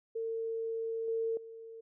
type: tone with level steps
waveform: sine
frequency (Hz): 452.6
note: A4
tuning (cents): +49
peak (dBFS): -33 / -30 / -45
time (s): 0.15-1.81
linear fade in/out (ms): 10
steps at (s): 1.08 / 1.37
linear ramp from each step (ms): 2
effects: none